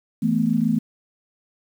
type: chord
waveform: sine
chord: E suspended fourth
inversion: none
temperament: equal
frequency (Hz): 164.81 / 220 / 246.9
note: E3 / A3 / B3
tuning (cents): 0 / 0 / 0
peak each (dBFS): -24 / -20 / -22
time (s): 0.22-0.79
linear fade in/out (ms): 10
effects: 8-bit